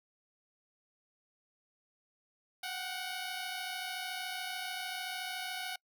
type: tone pair together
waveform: 10% pulse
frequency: 731 / 764.6 Hz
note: F#5 / G5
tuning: -21 / -43 cents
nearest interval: minor second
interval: 78 cents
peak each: -31 / -34 dBFS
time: 2.63-5.76 s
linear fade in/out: 5 ms
effects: noise-tail reverb RT60 0.1 s tail -26 dB re dry